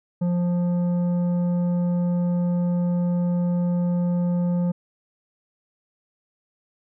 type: tone with tanh clipping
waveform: sine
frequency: 175.8 Hz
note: F3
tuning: 12 cents sharp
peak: -21 dBFS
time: 0.21-4.72 s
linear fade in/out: 10 ms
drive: 9 dB
effects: none